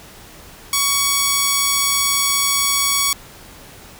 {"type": "tone", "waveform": "5% pulse", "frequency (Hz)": 1121, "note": "C#6", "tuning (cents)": 19, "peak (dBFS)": -3, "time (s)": [0.73, 3.13], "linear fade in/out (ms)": 2, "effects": ["pink hiss -41 dBFS RMS until 3.99 s"]}